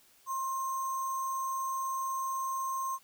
sine tone with sample-and-hold, 1062 Hz, C6, 25 cents sharp, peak -31 dBFS, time 0.26-2.99 s, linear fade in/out 50 ms, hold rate 7350 Hz, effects white hiss -63 dBFS RMS until 3.03 s

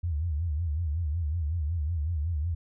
sine tone with vibrato, 79.7 Hz, D#2, 42 cents sharp, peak -26 dBFS, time 0.03-2.55 s, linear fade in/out 10 ms, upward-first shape sine, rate 5.4 Hz, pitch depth 170 cents each way, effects none

